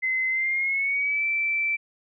sine tone with pitch glide, 2053 to 2331 Hz, C7 to D7, -33 to -14 cents, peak -22 dBFS, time 0.02-1.77 s, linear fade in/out 20 ms, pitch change +219 cents, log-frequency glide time 0.29-1.25 s, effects none

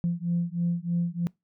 sine beating tone pair, 170.6 / 173.8 Hz, F3 / F3, -40 / -8 cents, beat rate 3.2 Hz, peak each -27 dBFS, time 0.04-1.27 s, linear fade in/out 0 ms, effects noise-tail reverb RT60 0.2 s tail -25 dB re dry + tanh soft clip ceiling -18 dBFS

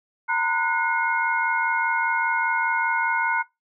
sine tone cluster, 921 / 1006 / 1466 / 2151 Hz, A#5 / B5 / F#6 / C7, -21 / +32 / -16 / +47 cents, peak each -25 / -30 / -24 / -28 dBFS, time 0.28-3.43 s, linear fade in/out 20 ms, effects noise-tail reverb RT60 0.2 s tail -20 dB re dry

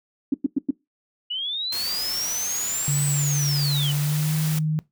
sine tone bursts, 277 Hz, C#4, 1 cent flat, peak -16 dBFS, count 4, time 0.32-0.708 s, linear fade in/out 5 ms, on 22 ms, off 100 ms
sine linear two-way sweep, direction up then down, 2889 to 8100 to 2889 Hz, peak -25 dBFS, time 1.3-3.92 s, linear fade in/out 10 ms, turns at 3.06 s
white noise, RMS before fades -32 dBFS, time 1.72-4.59 s, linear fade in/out 5 ms
sine tone with pitch glide, 143.9 to 155.12 Hz, D3 to D#3, -35 to -5 cents, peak -20 dBFS, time 2.88-4.79 s, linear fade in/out 0 ms, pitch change +130 cents, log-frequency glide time 3.89-4.35 s
effects noise-tail reverb RT60 0.2 s tail -21 dB re dry

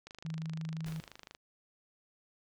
click train, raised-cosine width 0.2 ms, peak -30 dBFS, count 34, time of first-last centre 0.07-1.349 s, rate 25.8 Hz
sine tone, 160 Hz, D#3, 49 cents sharp, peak -36 dBFS, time 0.25-1 s, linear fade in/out 0 ms
pink noise with exponential decay, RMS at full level -48 dBFS, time 0.86-1.37 s, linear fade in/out 2 ms, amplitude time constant 110 ms
effects none

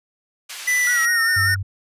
pink band-pass noise, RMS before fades -34 dBFS, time 0.49-1.06 s, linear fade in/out 10 ms, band 1800 to 11000 Hz, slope 12 dB/octave
square tone with pitch glide, 1989 to 1823.9 Hz, B6 to A#6, +12 to -38 cents, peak -17 dBFS, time 0.67-1.55 s, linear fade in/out 10 ms, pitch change -150 cents, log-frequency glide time 0.79-1.24 s
sine tone with vibrato, 1396.9 Hz, F6, in tune, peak -25 dBFS, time 0.87-1.56 s, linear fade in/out 2 ms, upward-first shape sine, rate 5 Hz, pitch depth 110 cents each way
sine tone, 96.8 Hz, G2, 21 cents flat, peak -22 dBFS, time 1.36-1.63 s, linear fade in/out 10 ms
effects resampled to 32000 Hz

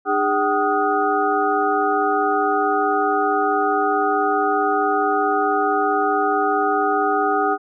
sine tone cluster, 303.4 / 408 / 762 / 1245 / 1445 Hz, D#4 / G#4 / G5 / D#6 / F#6, -44 / -31 / -49 / +1 / -41 cents, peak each -26 / -22 / -20 / -22 / -27 dBFS, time 0.05-7.58 s, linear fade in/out 50 ms, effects none

